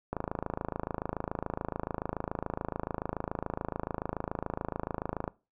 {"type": "click train", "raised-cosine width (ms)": 1, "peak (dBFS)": -18, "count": 140, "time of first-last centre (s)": [0.13, 5.278], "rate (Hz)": 27, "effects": ["noise-tail reverb RT60 0.3 s tail -21 dB re dry"]}